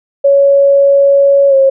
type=tone with pitch glide; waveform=sine; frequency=558 to 540.2 Hz; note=C#5 to C#5; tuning=+11 to -45 cents; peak=-4 dBFS; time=0.24-1.7 s; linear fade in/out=10 ms; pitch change=-56 cents; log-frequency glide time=1.49-1.54 s; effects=none